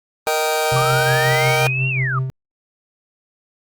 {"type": "chord", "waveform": "sawtooth", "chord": "Eb major", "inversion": "second", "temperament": "just", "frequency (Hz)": [466.7, 622.3, 777.8], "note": ["Bb4", "Eb5", "G5"], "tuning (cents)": [2, 0, -14], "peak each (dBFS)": -17, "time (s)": [0.27, 1.67], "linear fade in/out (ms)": 0}
{"type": "tone with tremolo", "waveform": "triangle", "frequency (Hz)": 130.81, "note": "C3", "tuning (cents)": 0, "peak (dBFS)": -15, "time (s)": [0.72, 2.3], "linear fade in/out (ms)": 0, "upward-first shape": "sine", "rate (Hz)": 5.6, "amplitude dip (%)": 50}
{"type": "linear two-way sweep", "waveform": "sine", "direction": "up then down", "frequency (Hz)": [1144, 2774, 1144], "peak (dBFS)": -20, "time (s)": [0.76, 2.19], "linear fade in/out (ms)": 5, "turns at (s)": 1.89}
{"effects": ["Opus 32 kbps"]}